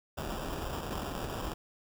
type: noise with sample-and-hold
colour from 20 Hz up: pink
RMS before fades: -37 dBFS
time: 0.17-1.54 s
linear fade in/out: 10 ms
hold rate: 2100 Hz
effects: none